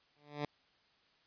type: tone with exponential growth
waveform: 10% pulse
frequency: 146.83 Hz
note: D3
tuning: in tune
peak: -25 dBFS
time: 0.16-0.45 s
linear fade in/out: 2 ms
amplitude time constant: 61 ms
effects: white hiss -70 dBFS RMS until 1.26 s + resampled to 11025 Hz